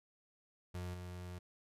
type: tone with level steps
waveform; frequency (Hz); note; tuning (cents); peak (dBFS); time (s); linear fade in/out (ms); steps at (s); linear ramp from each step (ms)
35% pulse; 89.5; F2; +43; -39 / -43; 0.74-1.39; 10; 0.94; 2
effects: resampled to 32000 Hz